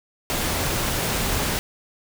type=noise; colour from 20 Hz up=pink; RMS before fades=-24 dBFS; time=0.3-1.59 s; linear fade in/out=0 ms; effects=none